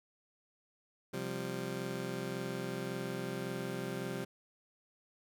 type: chord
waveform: 20% pulse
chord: C suspended fourth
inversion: none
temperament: just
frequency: 130.81 / 174.42 / 196.22 Hz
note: C3 / F3 / G3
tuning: 0 / -2 / +2 cents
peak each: -37 / -37 / -37 dBFS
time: 1.13-4.25 s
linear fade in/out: 10 ms
effects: none